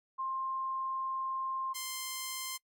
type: tone pair in turn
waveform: sine / 5% pulse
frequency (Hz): 1057 / 1046.1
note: C6 / C6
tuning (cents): +17 / -1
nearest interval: unison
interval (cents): 18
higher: first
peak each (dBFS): -33 / -25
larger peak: second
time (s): 0.18-1.74 / 1.74-2.58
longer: first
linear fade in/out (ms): 20
effects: noise-tail reverb RT60 0.1 s tail -24 dB re dry + Opus 48 kbps